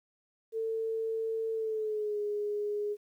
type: tone with pitch glide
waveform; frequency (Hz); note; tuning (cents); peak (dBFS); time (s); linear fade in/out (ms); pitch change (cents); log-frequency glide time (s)
sine; 447.5 to 415.1; A4 to G#4; +29 to -1; -30; 0.52-2.97; 50; -130; 1.53-2.19
effects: 11-bit